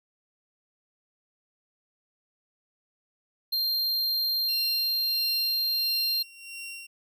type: tone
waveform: square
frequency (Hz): 4186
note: C8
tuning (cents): 0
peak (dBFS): -25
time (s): 3.52-6.23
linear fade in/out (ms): 10
type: tone with tremolo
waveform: sawtooth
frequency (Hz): 2748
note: F7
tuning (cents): -29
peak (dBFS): -33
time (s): 4.48-6.87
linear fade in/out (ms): 10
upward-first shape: sine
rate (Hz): 1.5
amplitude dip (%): 75
effects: none